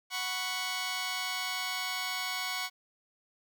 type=chord; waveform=10% pulse; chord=F# suspended fourth; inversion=none; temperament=just; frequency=740 / 986.7 / 1110 Hz; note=F#5 / B5 / C#6; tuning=0 / -2 / +2 cents; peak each=-29 / -32 / -28 dBFS; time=0.1-2.7 s; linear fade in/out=50 ms; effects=none